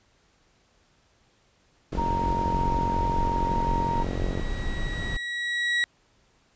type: noise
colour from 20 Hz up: brown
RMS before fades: -29 dBFS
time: 1.92-5.17 s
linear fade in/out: 5 ms
type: click train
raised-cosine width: 2 ms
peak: -17 dBFS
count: 113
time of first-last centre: 1.93-4.397 s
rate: 45.4 Hz
type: tone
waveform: sine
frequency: 930 Hz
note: A#5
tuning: 4 cents flat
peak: -25 dBFS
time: 1.97-4.04 s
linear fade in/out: 20 ms
type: tone with exponential growth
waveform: 35% pulse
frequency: 1919 Hz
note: A#6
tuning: 50 cents sharp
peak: -19 dBFS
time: 3.26-5.84 s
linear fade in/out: 0 ms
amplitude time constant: 560 ms
effects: pink hiss -64 dBFS RMS until 6.55 s + resampled to 16000 Hz